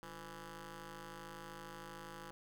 10% pulse ring-modulated tone, 161.4 Hz, E3, 36 cents flat, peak -37 dBFS, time 0.03-2.31 s, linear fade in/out 0 ms, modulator 672 Hz, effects none

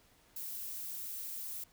violet noise, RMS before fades -42 dBFS, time 0.36-1.64 s, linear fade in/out 5 ms, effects pink hiss -66 dBFS RMS until 1.72 s

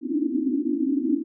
pink band-pass noise, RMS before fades -24 dBFS, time 0.01-1.24 s, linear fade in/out 50 ms, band 250 to 330 Hz, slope 96 dB/octave, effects none

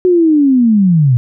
sine linear sweep, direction down, 370 to 116.54 Hz, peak -6 dBFS, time 0.05-1.17 s, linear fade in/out 0 ms, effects none

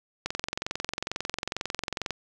click train, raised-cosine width 0.2 ms, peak -12 dBFS, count 42, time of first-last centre 0.26-2.107 s, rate 22.2 Hz, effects none

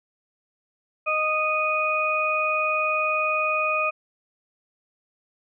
harmonic tone, 620 Hz, D#5, 6 cents flat, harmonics 1 / 2 / 4, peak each -27 / -25 / -24 dBFS, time 1.06-3.91 s, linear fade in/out 20 ms, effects none

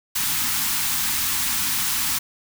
white band-stop noise, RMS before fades -23 dBFS, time 0.15-2.19 s, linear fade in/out 10 ms, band 310 to 820 Hz, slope 48 dB/octave, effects none

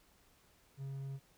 triangle tone, 136.5 Hz, C#3, 26 cents flat, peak -38 dBFS, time 0.77-1.2 s, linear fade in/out 50 ms, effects pink hiss -68 dBFS RMS until 1.37 s

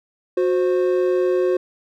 triangle tone pair together, 365.1 / 524 Hz, F#4 / C5, -23 / +2 cents, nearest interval tritone, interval 625 cents, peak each -15 / -20 dBFS, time 0.37-1.57 s, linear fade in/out 5 ms, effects none

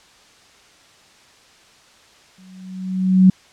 sine tone with exponential growth, 186.8 Hz, F#3, 17 cents sharp, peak -5 dBFS, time 2.38-3.3 s, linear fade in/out 5 ms, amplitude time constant 200 ms, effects white hiss -50 dBFS RMS until 3.52 s + low-pass 6000 Hz 12 dB/octave

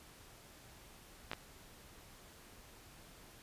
clicks, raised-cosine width 0.3 ms, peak -23 dBFS, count 2, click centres 1.315 / 1.333 s, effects pink hiss -58 dBFS RMS until 3.42 s + resampled to 32000 Hz

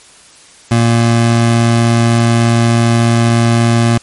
25% pulse tone, 116.54 Hz, A#2, in tune, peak -4 dBFS, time 0.71-3.98 s, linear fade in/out 5 ms, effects white hiss -41 dBFS RMS until 4.02 s + MP3 48 kbps

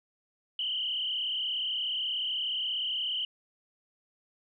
sine tone with frequency modulation, 2999 Hz, F#7, 23 cents sharp, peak -29 dBFS, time 0.59-3.25 s, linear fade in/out 2 ms, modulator 36.7 Hz, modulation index 3.7, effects none

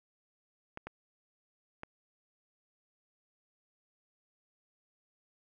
clicks, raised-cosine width 0.5 ms, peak -26 dBFS, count 3, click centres 0.774 / 0.87 / 1.834 s, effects none

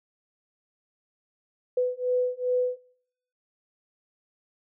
sine beating tone pair, 497.9 / 500.4 Hz, B4 / B4, +14 / +23 cents, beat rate 2.5 Hz, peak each -26 dBFS, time 1.77-2.77 s, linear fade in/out 5 ms, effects noise-tail reverb RT60 0.7 s tail -21 dB re dry

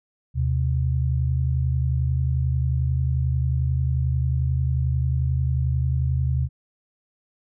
sine tone pair together, 77.5 / 128.73 Hz, D#2 / C3, -6 / -28 cents, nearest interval major sixth, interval 878 cents, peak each -22 dBFS, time 0.34-6.49 s, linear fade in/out 50 ms, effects none

